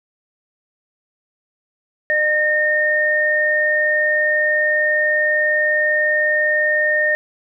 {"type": "tone pair together", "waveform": "sine", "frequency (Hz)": [607, 1832.7], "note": ["D#5", "A#6"], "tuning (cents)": [-43, -30], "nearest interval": "octave + perfect fifth", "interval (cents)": 1913, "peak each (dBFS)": [-20, -15], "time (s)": [2.1, 7.15], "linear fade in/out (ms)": 0, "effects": []}